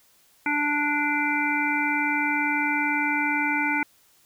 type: harmonic tone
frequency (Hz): 293.7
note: D4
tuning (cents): 0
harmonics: 1 / 3 / 5 / 7 / 8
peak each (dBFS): -28 / -28 / -28 / -28 / -28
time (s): 0.46-3.83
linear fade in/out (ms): 2
effects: white hiss -60 dBFS RMS until 4.25 s